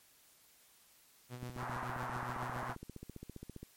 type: tone with tremolo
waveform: sawtooth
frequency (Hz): 123.7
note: B2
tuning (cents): +3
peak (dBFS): -37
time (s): 1.29-2.75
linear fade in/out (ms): 50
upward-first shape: sine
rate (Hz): 7.2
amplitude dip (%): 60
type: click train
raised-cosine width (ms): 3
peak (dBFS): -33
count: 34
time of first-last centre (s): 1.43-3.63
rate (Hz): 15
type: band-pass noise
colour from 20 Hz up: pink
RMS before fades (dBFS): -42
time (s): 1.56-2.76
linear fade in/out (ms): 50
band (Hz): 740 to 1500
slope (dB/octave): 24
effects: white hiss -65 dBFS RMS until 3.76 s + MP3 64 kbps